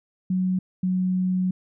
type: tone pair in turn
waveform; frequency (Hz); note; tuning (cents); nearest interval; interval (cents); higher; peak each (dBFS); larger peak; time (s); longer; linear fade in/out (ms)
sine; 185 / 184.34; F#3 / F#3; 0 / -6; unison; 6; first; -20; neither; 0.3-0.59 / 0.83-1.51; second; 5
effects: none